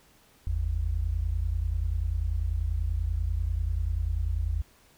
sine tone pair together, 51.05 / 81.3 Hz, G#1 / E2, -29 / -23 cents, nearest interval minor sixth, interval 806 cents, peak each -28 dBFS, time 0.47-4.62 s, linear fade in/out 0 ms, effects pink hiss -60 dBFS RMS until 4.97 s

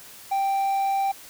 triangle tone, 784 Hz, G5, in tune, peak -19 dBFS, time 0.31-1.12 s, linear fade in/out 10 ms, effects white hiss -45 dBFS RMS until 1.29 s

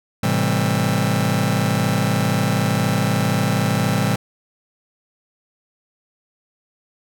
sawtooth chord, A minor seventh, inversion none, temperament just, 110 / 132 / 165 / 198 Hz, A2 / C3 / E3 / G3, 0 / +16 / +2 / +18 cents, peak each -18 dBFS, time 0.23-4.16 s, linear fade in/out 5 ms, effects none

